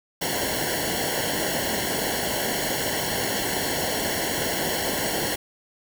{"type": "noise with comb filter", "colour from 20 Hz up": "pink", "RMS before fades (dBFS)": -26, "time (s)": [0.21, 5.36], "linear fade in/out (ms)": 10, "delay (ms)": 0.81, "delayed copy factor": -1, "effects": []}